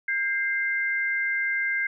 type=tone pair together; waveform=sine; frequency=1600 / 2089 Hz; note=G6 / C7; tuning=+35 / -3 cents; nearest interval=perfect fourth; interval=462 cents; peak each=-26 dBFS; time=0.08-1.87 s; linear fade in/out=5 ms; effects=none